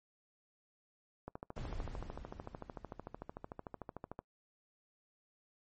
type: click train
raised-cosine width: 1 ms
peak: -29 dBFS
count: 40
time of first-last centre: 1.28-4.19 s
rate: 13.4 Hz
type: noise with exponential decay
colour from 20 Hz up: brown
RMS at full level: -40 dBFS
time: 1.56-4.14 s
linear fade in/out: 5 ms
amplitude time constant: 560 ms
effects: noise-tail reverb RT60 0.1 s tail -24 dB re dry + MP3 32 kbps